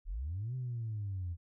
sine linear two-way sweep, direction up then down, 33.43 to 130 to 83 Hz, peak -34 dBFS, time 0.05-1.37 s, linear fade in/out 50 ms, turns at 0.55 s, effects tanh soft clip ceiling -31 dBFS

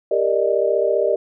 sine chord, Eb major seventh, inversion first, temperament equal with one note detuned, 397.5 / 466.2 / 587.3 / 622.3 Hz, G4 / Bb4 / D5 / Eb5, +24 / 0 / 0 / 0 cents, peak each -21 dBFS, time 0.11-1.16 s, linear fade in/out 5 ms, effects none

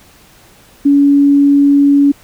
sine tone, 283 Hz, C#4, 36 cents sharp, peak -5 dBFS, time 0.85-2.12 s, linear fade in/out 10 ms, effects pink hiss -44 dBFS RMS until 2.23 s

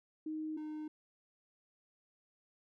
sine / triangle tone pair in turn, 311.4 / 306.6 Hz, D#4 / D#4, +2 / -25 cents, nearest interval unison, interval 27 cents, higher first, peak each -37 / -38 dBFS, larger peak first, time 0.26-0.57 / 0.57-0.88 s, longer neither, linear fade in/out 5 ms, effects none

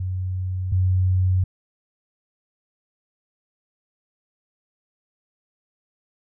sine tone pair in turn, 92.5 / 92.5 Hz, F#2 / F#2, 0 / 0 cents, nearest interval unison, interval 0 cents, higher neither, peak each -23 / -16 dBFS, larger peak second, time 0-0.72 / 0.72-1.44 s, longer neither, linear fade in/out 5 ms, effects none

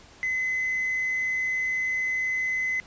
triangle tone with hard clipping, 2034 Hz, C7, 50 cents flat, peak -24 dBFS, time 0.23-2.8 s, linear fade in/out 0 ms, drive 2 dB, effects pink hiss -51 dBFS RMS until 2.86 s + resampled to 16000 Hz

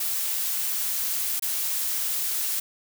blue noise with dropouts, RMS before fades -27 dBFS, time 0-2.6 s, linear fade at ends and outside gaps 5 ms, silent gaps 1.396-1.422 s, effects none

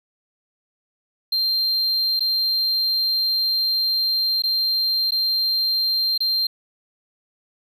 triangle tone with dropouts, 4169 Hz, C8, 7 cents flat, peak -17 dBFS, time 1.32-6.47 s, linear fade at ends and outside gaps 5 ms, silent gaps 2.195-2.205 / 4.422-4.436 / 5.108-5.119 / 6.178-6.204 s, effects none

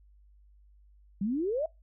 sine exponential sweep, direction up, 186.8 to 665 Hz, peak -27 dBFS, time 1.21-1.66 s, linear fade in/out 5 ms, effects noise-tail reverb RT60 0.2 s tail -22 dB re dry + added 50 Hz sine -56 dBFS peak until 1.82 s

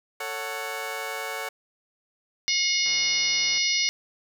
15% pulse chord, F# minor, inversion first, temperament just, 444 / 555 / 740 Hz, A4 / C#5 / F#5, +16 / +2 / 0 cents, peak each -29 dBFS, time 0.2-1.49 s, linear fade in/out 5 ms
harmonic tone, 722 Hz, F#5, 43 cents flat, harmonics 3 / 4 / 5 / 6 / 7 / 8, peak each -27 / -31 / -32 / -30 / -26 / -29 dBFS, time 2.48-3.89 s, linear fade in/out 0 ms
click train, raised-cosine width 0.3 ms, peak -27 dBFS, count 103, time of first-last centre 2.86-3.578 s, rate 142 Hz
effects none

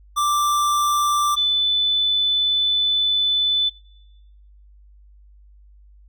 square / sine tone pair in turn, 1177 / 3501 Hz, D6 / A7, +3 / -9 cents, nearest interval octave + perfect fifth, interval 1888 cents, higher second, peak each -18 / -16 dBFS, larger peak second, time 0.16-1.36 / 1.36-3.7 s, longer second, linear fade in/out 20 ms, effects noise-tail reverb RT60 1.0 s tail -23 dB re dry + added 50 Hz sine -46 dBFS peak until 6.08 s

